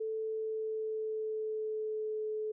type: tone with pitch glide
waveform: sine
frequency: 440 to 430.7 Hz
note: A4 to A4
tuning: 0 to -37 cents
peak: -33 dBFS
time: 0-2.52 s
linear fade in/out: 10 ms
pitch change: -37 cents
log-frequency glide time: 0.17-2.28 s
effects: none